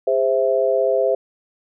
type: chord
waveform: sine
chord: Ab augmented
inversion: none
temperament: equal with one note detuned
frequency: 407.2 / 523.3 / 659.3 Hz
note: Ab4 / C5 / E5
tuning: -34 / 0 / 0 cents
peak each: -21 / -18 / -20 dBFS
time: 0.07-1.15 s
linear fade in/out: 5 ms
effects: none